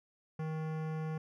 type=tone with hard clipping; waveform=sine; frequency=157.5 Hz; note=D#3; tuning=21 cents sharp; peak=-37 dBFS; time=0.39-1.18 s; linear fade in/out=5 ms; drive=18 dB; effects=none